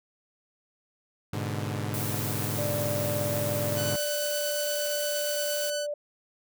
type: chord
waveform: sawtooth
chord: G# diminished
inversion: none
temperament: equal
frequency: 103.83 / 123.47 / 146.83 Hz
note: G#2 / B2 / D3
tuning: 0 / 0 / 0 cents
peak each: -28 / -32 / -31 dBFS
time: 1.33-3.96 s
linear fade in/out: 5 ms
type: noise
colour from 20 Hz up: blue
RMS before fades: -35 dBFS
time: 1.94-5.7 s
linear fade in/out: 0 ms
type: tone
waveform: sine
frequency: 587.3 Hz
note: D5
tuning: in tune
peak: -29 dBFS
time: 2.58-5.94 s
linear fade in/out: 5 ms
type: tone with tremolo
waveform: 10% pulse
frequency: 1500 Hz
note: F#6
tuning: 23 cents sharp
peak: -23 dBFS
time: 3.75-5.87 s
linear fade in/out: 50 ms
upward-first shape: sine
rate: 8.6 Hz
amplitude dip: 25%
effects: none